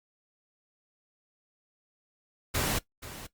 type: noise with echo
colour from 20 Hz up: pink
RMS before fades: -29 dBFS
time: 2.54-2.79 s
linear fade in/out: 10 ms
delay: 480 ms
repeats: 1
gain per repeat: -14 dB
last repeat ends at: 3.27 s
effects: noise-tail reverb RT60 0.1 s tail -17 dB re dry + Opus 48 kbps